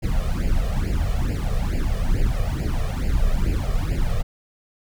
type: noise with flanger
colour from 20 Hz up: brown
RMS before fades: -21 dBFS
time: 0.02-4.23 s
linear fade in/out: 20 ms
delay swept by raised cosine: 0.41 to 1.71 ms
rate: 2.3 Hz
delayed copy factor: +0.95
effects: none